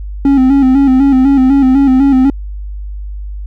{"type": "tone with vibrato", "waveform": "triangle", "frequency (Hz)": 268, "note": "C4", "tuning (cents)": 42, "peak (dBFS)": -3, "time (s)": [0.25, 2.3], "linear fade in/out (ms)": 2, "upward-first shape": "square", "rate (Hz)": 4, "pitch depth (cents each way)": 60, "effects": ["added 50 Hz sine -20 dBFS peak until 3.46 s"]}